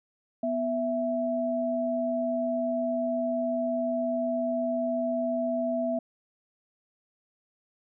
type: tone pair together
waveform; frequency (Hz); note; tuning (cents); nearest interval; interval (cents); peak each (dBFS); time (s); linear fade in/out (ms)
sine; 246.9 / 661.4; B3 / E5; 0 / +6; octave + perfect fourth; 1706; -30 / -27; 0.43-5.99; 5
effects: none